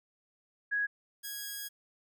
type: tone pair in turn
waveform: sine / 5% pulse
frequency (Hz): 1662 / 1650.5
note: G#6 / G#6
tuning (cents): +1 / -11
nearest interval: unison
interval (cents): 12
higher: first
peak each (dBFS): -28 / -27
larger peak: second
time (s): 0.71-0.87 / 1.23-1.69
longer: second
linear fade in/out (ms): 20
effects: none